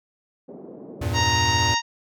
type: band-pass noise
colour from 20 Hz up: white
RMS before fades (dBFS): -40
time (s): 0.48-1.24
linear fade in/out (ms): 10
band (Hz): 180 to 480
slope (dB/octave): 24
type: chord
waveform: square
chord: E diminished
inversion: none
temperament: equal with one note detuned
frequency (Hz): 83.41 / 98 / 116.54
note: E2 / G2 / Bb2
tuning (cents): +21 / 0 / 0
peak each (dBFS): -28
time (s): 1.01-1.75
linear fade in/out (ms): 10
type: harmonic tone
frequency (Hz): 932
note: A#5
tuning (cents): -1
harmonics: 1 / 2 / 3 / 4 / 5 / 6 / 7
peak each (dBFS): -23 / -26 / -28 / -29 / -30 / -31 / -31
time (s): 1.13-1.82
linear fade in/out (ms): 50
effects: none